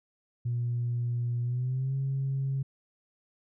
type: tone with pitch glide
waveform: sine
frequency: 120 to 135.48 Hz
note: B2 to C#3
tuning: -49 to -39 cents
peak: -26 dBFS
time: 0.45-2.63 s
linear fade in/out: 10 ms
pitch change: +210 cents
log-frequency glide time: 1.42-1.95 s
effects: tanh soft clip ceiling -23 dBFS